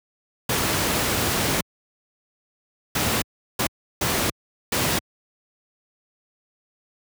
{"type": "noise bursts at uneven times", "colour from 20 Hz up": "pink", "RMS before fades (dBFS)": -22, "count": 5, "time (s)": [[0.49, 1.61], [2.95, 3.22], [3.59, 3.67], [4.01, 4.3], [4.72, 4.99]], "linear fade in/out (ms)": 5, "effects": ["high-pass 80 Hz 12 dB/octave"]}